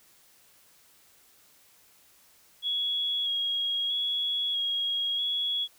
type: tone with vibrato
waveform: sine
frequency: 3322 Hz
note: G#7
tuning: in tune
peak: -26 dBFS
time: 2.62-5.68 s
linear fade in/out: 50 ms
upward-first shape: square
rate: 0.78 Hz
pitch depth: 17 cents each way
effects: white hiss -60 dBFS RMS until 5.78 s